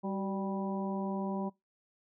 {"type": "harmonic tone with a mistuned harmonic", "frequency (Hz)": 195.7, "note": "G3", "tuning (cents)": -3, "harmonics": [1, 2, 3, 4, 5], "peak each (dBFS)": [-34, -40, -42, -43, -43], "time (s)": [0.03, 1.5], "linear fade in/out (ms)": 20, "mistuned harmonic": 2, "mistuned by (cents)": -54, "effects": ["noise-tail reverb RT60 0.2 s tail -23 dB re dry"]}